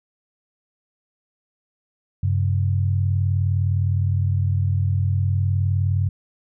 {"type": "tone pair together", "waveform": "sine", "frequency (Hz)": [95.6, 135.2], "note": ["G2", "C#3"], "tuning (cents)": [-43, -43], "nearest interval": "tritone", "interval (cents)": 600, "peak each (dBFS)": [-18, -24], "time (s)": [2.23, 6.09], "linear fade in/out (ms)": 5, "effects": []}